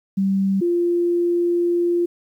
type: tone pair in turn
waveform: sine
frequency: 194.2 / 347 Hz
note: G3 / F4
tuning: -16 / -11 cents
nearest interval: minor seventh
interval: 1005 cents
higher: second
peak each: -16 dBFS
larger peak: neither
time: 0.17-0.61 / 0.61-2.06 s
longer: second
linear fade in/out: 10 ms
effects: 9-bit

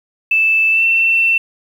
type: tone with pitch glide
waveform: sine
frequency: 2637 to 2689 Hz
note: E7 to E7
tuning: 0 to +34 cents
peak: -10 dBFS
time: 0.31-1.38 s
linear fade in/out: 5 ms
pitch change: +34 cents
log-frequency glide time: 0.71-0.84 s
effects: 7-bit

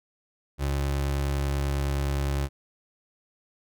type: tone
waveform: 30% pulse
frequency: 69.9 Hz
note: C#2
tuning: 15 cents sharp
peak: -22 dBFS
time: 0.58-2.49 s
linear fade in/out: 50 ms
effects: none

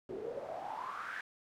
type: noise with band-pass filter sweep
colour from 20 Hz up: pink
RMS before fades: -42 dBFS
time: 0.09-1.21 s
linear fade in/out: 2 ms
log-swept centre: 360 to 1700 Hz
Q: 7.7
effects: none

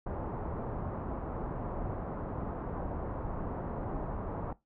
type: low-pass noise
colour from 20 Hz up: pink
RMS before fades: -37 dBFS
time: 0.06-4.53 s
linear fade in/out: 5 ms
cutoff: 1100 Hz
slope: 24 dB/octave
effects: noise-tail reverb RT60 0.2 s tail -20 dB re dry

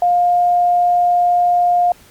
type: tone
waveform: sine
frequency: 707 Hz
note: F5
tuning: 21 cents sharp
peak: -10 dBFS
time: 0.02-1.92 s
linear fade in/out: 2 ms
effects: pink hiss -46 dBFS RMS until 2.1 s + MP3 96 kbps

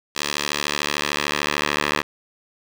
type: tone with band-pass filter sweep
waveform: 10% pulse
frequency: 73.42 Hz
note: D2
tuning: in tune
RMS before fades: -24 dBFS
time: 0.15-2.03 s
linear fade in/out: 20 ms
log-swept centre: 4500 to 2100 Hz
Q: 0.81
effects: none

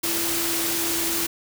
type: tone in noise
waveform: sine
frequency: 334.7 Hz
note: E4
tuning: 26 cents sharp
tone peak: -30 dBFS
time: 0.03-1.27 s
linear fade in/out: 10 ms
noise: white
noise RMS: -25 dBFS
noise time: 0.03-1.27 s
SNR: -8 dB
effects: none

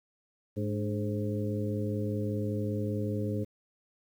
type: harmonic tone with a mistuned harmonic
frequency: 105.1 Hz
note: G#2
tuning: 21 cents sharp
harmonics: 1 / 2 / 3 / 4 / 5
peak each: -32 / -35 / -37 / -38 / -39 dBFS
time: 0.56-3.45 s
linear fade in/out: 20 ms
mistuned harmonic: 3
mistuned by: -80 cents
effects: 10-bit

